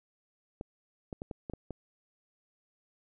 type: clicks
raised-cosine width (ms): 2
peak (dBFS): -25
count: 7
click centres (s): 0.611 / 1.128 / 1.219 / 1.312 / 1.498 / 1.536 / 1.707
effects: none